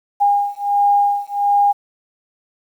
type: beating tone pair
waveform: sine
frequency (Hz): 811 / 812.4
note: G#5 / G#5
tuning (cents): -41 / -38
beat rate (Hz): 1.4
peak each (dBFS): -16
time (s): 0.2-1.73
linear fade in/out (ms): 20
effects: 8-bit